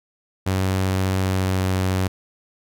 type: tone with pitch glide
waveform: sawtooth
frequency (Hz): 94.6 to 93.62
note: F#2 to F#2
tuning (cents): +39 to +21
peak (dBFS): -15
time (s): 0.46-2.08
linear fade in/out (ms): 10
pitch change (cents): -18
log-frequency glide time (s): 1.18-1.73
effects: none